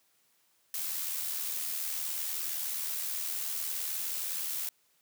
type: noise with amplitude modulation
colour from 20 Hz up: blue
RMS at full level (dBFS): -33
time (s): 0.74-4.69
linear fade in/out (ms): 2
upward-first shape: sine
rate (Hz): 79.4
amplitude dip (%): 40
effects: white hiss -70 dBFS RMS until 5.01 s + high-pass 100 Hz 12 dB/octave